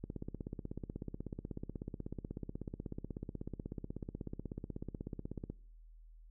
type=click train; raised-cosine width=3 ms; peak=-28 dBFS; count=90; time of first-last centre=0.04-5.5 s; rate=16.3 Hz; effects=noise-tail reverb RT60 0.6 s tail -25 dB re dry + added 40 Hz sine -54 dBFS peak until 6.3 s